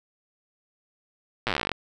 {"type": "slowing click train", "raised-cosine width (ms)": 0.3, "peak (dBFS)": -9, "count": 18, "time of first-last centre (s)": [1.47, 1.717], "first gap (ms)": 8, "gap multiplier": 1.07, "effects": []}